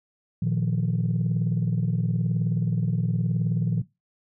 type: chord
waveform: sine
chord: Bb suspended fourth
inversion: none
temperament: equal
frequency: 116.54 / 155.56 / 174.61 Hz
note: Bb2 / Eb3 / F3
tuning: 0 / 0 / 0 cents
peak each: -25 dBFS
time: 0.42-3.82 s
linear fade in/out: 5 ms
effects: noise-tail reverb RT60 0.2 s tail -17 dB re dry + tanh soft clip ceiling -16 dBFS